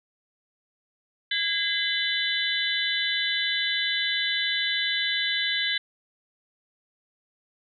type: tone cluster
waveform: sine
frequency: 1643 / 2043 / 3017 / 3523 / 3950 Hz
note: G#6 / C7 / F#7 / A7 / B7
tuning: -19 / -42 / +33 / +1 / 0 cents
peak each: -30 dBFS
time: 1.31-5.78 s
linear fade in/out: 5 ms
effects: none